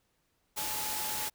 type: tone in noise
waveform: sine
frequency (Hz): 855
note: A5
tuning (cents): -50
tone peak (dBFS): -41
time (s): 0.56-1.3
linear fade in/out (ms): 20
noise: white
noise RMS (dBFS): -35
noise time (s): 0.56-1.3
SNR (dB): -9
effects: pink hiss -75 dBFS RMS until 1.34 s